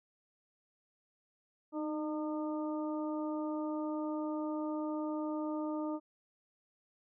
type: harmonic tone with a mistuned harmonic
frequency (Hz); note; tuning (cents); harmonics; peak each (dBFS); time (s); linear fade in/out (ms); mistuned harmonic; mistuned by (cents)
303.5; D#4; -43; 1 / 2 / 3 / 4; -35 / -41 / -45 / -47; 1.72-6; 50; 1; +27
effects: none